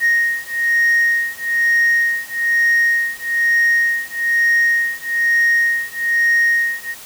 sine beating tone pair, 1864.7 / 1865.8 Hz, A#6 / A#6, 0 / +1 cents, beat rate 1.1 Hz, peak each -15 dBFS, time 0-6.95 s, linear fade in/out 50 ms, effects tanh soft clip ceiling -9 dBFS + white hiss -37 dBFS RMS until 7.05 s

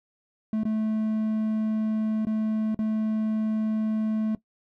triangle tone with dropouts, 217.6 Hz, A3, 19 cents flat, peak -21 dBFS, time 0.53-4.35 s, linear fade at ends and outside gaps 2 ms, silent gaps 0.634-0.652 / 2.251-2.269 / 2.746-2.79 s, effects noise-tail reverb RT60 0.1 s tail -17 dB re dry

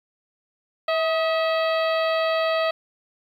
harmonic tone with a mistuned harmonic, 648 Hz, E5, 30 cents flat, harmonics 1 / 2 / 3 / 4 / 5 / 6 / 7, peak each -21 / -27 / -31 / -33 / -35 / -37 / -38 dBFS, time 0.88-2.71 s, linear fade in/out 5 ms, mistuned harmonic 2, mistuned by -48 cents, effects 9-bit

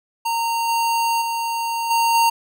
square tone with level steps, 923 Hz, A#5, 17 cents flat, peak -20 / -18 / -22 / -16 / -14 dBFS, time 0.25-2.3 s, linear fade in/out 10 ms, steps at 0.68 / 1.21 / 1.9 / 2.14 s, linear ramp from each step 10 ms, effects none

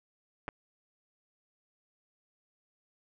clicks, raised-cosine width 0.5 ms, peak -22 dBFS, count 2, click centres 0.481 / 0.488 s, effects none

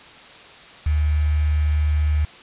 sine tone with quantisation, 75.4 Hz, D2, 46 cents sharp, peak -16 dBFS, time 0.86-2.25 s, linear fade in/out 5 ms, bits 6, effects white hiss -43 dBFS RMS until 2.42 s + resampled to 8000 Hz

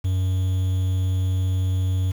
triangle tone with quantisation, 93 Hz, F#2, 9 cents sharp, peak -17 dBFS, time 0.04-2.12 s, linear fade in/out 10 ms, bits 7, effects none

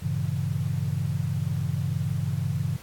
sine chord, G diminished seventh, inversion none, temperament equal, 98 / 116.54 / 138.59 / 164.81 Hz, G2 / Bb2 / Db3 / Fb3, 0 / 0 / 0 / 0 cents, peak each -30 / -32 / -28 / -31 dBFS, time 0.02-2.77 s, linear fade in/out 10 ms, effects pink hiss -48 dBFS RMS until 2.82 s + AAC 64 kbps

